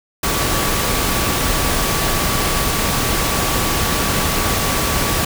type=tone in noise; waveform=sine; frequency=1144 Hz; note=D6; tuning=46 cents flat; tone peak=-27 dBFS; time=0.23-5.25 s; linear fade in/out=5 ms; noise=pink; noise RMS=-18 dBFS; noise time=0.23-5.25 s; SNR=-12 dB; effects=none